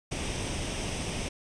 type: noise with comb filter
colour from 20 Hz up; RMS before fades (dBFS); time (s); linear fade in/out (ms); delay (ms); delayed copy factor
pink; -33; 0.11-1.29; 10; 0.35; +0.5
effects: resampled to 22050 Hz

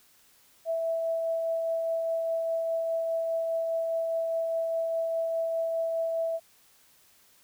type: tone with tremolo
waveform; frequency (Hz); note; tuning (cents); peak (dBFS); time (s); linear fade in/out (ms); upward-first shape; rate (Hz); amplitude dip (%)
sine; 658; E5; -3; -25; 0.65-6.4; 50; triangle; 4.9; 25
effects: white hiss -61 dBFS RMS until 7.43 s

